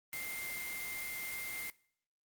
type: tone in noise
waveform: sine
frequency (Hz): 2101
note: C7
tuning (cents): +7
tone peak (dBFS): -41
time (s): 0.13-1.7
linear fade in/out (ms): 0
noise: white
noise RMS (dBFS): -43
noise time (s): 0.13-1.7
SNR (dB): -1
effects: noise-tail reverb RT60 0.6 s tail -22 dB re dry + Opus 32 kbps